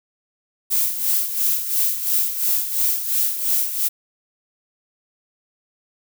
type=noise with tremolo; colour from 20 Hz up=violet; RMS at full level=-18 dBFS; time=0.7-3.89 s; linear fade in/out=20 ms; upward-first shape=sine; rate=2.9 Hz; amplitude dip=65%; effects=none